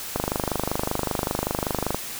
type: click train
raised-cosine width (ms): 1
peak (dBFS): -9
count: 46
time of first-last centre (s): 0.16-1.946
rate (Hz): 25.2
effects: white hiss -34 dBFS RMS until 2.19 s